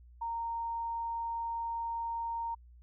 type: tone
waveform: sine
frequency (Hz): 925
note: A#5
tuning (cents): -14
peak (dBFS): -33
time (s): 0.21-2.55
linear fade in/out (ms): 10
effects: added 60 Hz sine -53 dBFS peak until 2.82 s